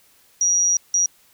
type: tone bursts at uneven times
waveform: sine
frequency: 5760 Hz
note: F#8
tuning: 47 cents flat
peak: -15 dBFS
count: 2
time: 0.41-0.77 / 0.94-1.06 s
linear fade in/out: 2 ms
effects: white hiss -56 dBFS RMS until 1.33 s